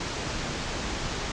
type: low-pass noise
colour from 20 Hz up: pink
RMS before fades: -32 dBFS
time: 0-1.32 s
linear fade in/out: 5 ms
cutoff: 7200 Hz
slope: 48 dB/octave
effects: none